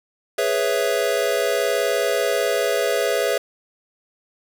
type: chord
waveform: square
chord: C# minor seventh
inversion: second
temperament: equal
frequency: 415.3 / 493.9 / 554.4 / 659.3 Hz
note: G#4 / B4 / C#5 / E5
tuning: 0 / 0 / 0 / 0 cents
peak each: -25 dBFS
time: 0.38-3.38 s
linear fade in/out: 5 ms
effects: none